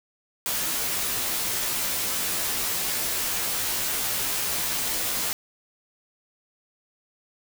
white noise with comb filter, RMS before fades -27 dBFS, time 0.46-5.33 s, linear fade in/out 0 ms, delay 14 ms, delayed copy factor -0.85, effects none

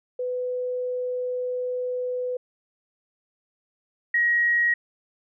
sine tone pair in turn, 499.5 / 1895.1 Hz, B4 / A#6, +20 / +28 cents, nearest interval octave + major seventh, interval 2308 cents, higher second, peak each -25 / -18 dBFS, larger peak second, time 0.19-2.37 / 4.14-4.74 s, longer first, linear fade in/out 5 ms, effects none

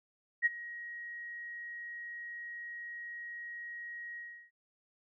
sine tone with ADSR envelope, 1892 Hz, A#6, 25 cents sharp, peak -22 dBFS, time 0.42-4.51 s, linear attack 37 ms, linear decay 24 ms, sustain -19 dB, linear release 340 ms, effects none

